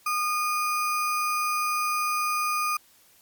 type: tone with sample-and-hold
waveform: sine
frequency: 1222 Hz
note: D#6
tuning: 32 cents flat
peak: -23 dBFS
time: 0.06-2.77 s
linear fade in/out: 5 ms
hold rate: 3675 Hz
effects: white hiss -58 dBFS RMS until 3.21 s + MP3 96 kbps